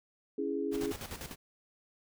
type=chord; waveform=sine; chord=C# minor; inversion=none; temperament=equal; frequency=277.2 / 329.6 / 415.3 Hz; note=C#4 / E4 / G#4; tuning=0 / 0 / 0 cents; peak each=-36 / -37 / -34 dBFS; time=0.38-0.92 s; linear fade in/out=5 ms
type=noise with tremolo; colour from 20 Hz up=pink; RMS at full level=-41 dBFS; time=0.71-1.36 s; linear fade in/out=50 ms; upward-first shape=square; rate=10 Hz; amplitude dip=65%
effects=none